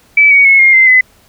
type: tone with pitch steps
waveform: sine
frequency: 2304 / 2245 / 2187 / 2131 / 2076 / 2023 Hz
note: D7 / C#7 / C#7 / C7 / C7 / B6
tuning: -34 / +21 / -24 / +31 / -14 / +41 cents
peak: -3 dBFS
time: 0.17-1.01 s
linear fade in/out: 5 ms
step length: 140 ms
effects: pink hiss -48 dBFS RMS until 1.28 s